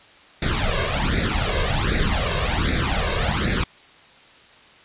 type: noise with flanger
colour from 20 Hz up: pink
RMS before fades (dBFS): -21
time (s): 0.42-3.64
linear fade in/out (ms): 5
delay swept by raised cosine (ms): 0.49 to 1.89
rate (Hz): 1.3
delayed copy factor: +0.8
effects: white hiss -49 dBFS RMS until 4.84 s + resampled to 8000 Hz